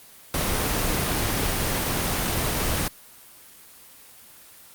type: noise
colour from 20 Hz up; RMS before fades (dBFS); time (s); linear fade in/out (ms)
pink; -24; 0.34-2.88; 2
effects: white hiss -48 dBFS RMS until 4.74 s + Opus 24 kbps